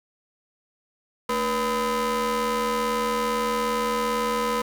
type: ring-modulated tone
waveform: 30% pulse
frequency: 261.6 Hz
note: C4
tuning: in tune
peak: -17 dBFS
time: 1.29-4.62 s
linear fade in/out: 5 ms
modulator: 746 Hz
effects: none